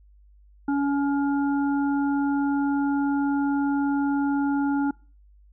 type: harmonic tone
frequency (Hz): 281.8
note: C#4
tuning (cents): +29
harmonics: 1 / 3 / 5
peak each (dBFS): -21 / -31 / -35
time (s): 0.68-4.91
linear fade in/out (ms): 5
effects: noise-tail reverb RT60 0.4 s tail -25 dB re dry + added 50 Hz sine -51 dBFS peak until 5.52 s